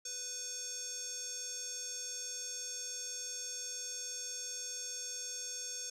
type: tone with band-pass filter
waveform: square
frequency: 498.3 Hz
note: B4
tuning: 15 cents sharp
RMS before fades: -42 dBFS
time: 0.05-5.9 s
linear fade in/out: 5 ms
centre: 6300 Hz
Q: 6.8
effects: none